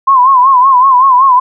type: tone with vibrato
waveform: sine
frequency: 1039 Hz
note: C6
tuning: 12 cents flat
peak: -3 dBFS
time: 0.07-1.4 s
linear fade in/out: 10 ms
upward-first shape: sine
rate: 5.3 Hz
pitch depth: 100 cents each way
effects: none